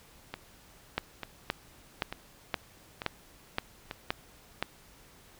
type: two click trains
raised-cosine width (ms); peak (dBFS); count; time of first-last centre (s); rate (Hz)
0.3; -20 / -12; 5 / 8; 0.34-3.911 / 0.98-4.626; 1.12 / 1.92
effects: pink hiss -57 dBFS RMS until 5.39 s